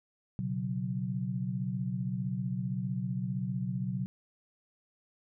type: chord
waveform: sine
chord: B suspended second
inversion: none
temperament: just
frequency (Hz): 123.47 / 138.9 / 185.21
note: B2 / C#3 / F#3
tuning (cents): 0 / +4 / +2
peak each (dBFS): -35 / -37 / -34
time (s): 0.39-4.06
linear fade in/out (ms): 0
effects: none